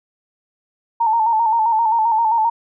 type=tone with vibrato; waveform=sine; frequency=900 Hz; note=A5; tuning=39 cents sharp; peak=-13 dBFS; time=1-2.5 s; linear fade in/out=10 ms; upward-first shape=square; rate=7.6 Hz; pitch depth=54 cents each way; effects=none